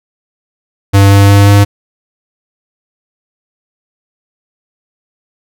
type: tone with pitch steps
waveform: square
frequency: 99.1 / 99.79 / 100.48 / 101.18 Hz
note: G2 / G2 / G2 / G#2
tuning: +19 / +31 / +43 / -45 cents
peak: -3 dBFS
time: 0.93-1.65 s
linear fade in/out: 20 ms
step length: 180 ms
effects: none